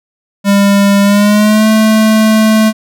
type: tone with pitch glide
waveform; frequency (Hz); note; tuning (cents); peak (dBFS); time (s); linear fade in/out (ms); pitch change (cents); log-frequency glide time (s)
square; 200 to 218.1; G3 to A3; +35 to -15; -6; 0.44-2.73; 50; +150; 1.02-1.68
effects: none